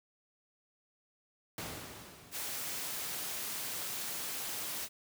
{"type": "noise with exponential decay", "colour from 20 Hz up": "pink", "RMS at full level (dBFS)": -39, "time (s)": [1.58, 3.24], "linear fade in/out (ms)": 2, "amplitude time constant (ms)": 360}
{"type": "noise", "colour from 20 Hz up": "white", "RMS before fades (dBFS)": -39, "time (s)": [2.31, 4.89], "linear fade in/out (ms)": 50}
{"effects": ["high-pass 80 Hz 12 dB/octave"]}